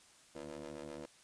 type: ring-modulated tone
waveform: 20% pulse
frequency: 74.4 Hz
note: D2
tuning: 23 cents sharp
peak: -37 dBFS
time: 0.35-1.06 s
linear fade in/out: 5 ms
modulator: 413 Hz
effects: white hiss -63 dBFS RMS until 1.23 s + resampled to 22050 Hz